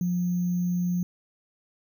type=tone with sample-and-hold; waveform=sine; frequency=177.3 Hz; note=F3; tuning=26 cents sharp; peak=-23 dBFS; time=0.01-1.03 s; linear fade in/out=2 ms; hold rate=6300 Hz; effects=none